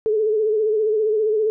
sine tone with vibrato, 430.8 Hz, A4, 37 cents flat, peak -16 dBFS, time 0.06-1.5 s, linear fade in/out 0 ms, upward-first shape sine, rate 15 Hz, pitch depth 55 cents each way, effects none

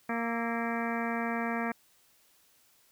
harmonic tone with a mistuned harmonic, 232.3 Hz, A#3, 6 cents flat, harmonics 1 / 2 / 3 / 4 / 5 / 6 / 7 / 8 / 9 / 10, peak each -33 / -39 / -37 / -40 / -41 / -43 / -40 / -41 / -45 / -43 dBFS, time 0.09-1.72 s, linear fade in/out 5 ms, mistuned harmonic 6, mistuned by -75 cents, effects white hiss -65 dBFS RMS until 2.91 s

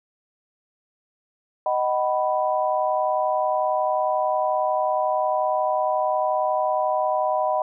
sine chord, B major, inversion first, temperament equal with one note detuned, 622.3 / 753.4 / 987.8 Hz, D#5 / F#5 / B5, 0 / +31 / 0 cents, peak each -23 / -24 / -25 dBFS, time 1.66-7.62 s, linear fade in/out 2 ms, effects none

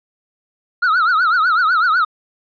triangle tone with vibrato, 1365 Hz, F6, 40 cents flat, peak -10 dBFS, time 0.82-2.05 s, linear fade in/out 10 ms, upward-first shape triangle, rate 8 Hz, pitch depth 190 cents each way, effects resampled to 11025 Hz

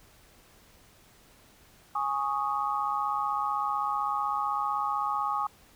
sine chord, Ab suspended fourth, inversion none, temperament equal, 830.6 / 1108.7 / 1244.5 Hz, Ab5 / Db6 / Eb6, 0 / 0 / 0 cents, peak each -31 dBFS, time 1.95-5.47 s, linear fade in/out 5 ms, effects pink hiss -58 dBFS RMS until 5.75 s

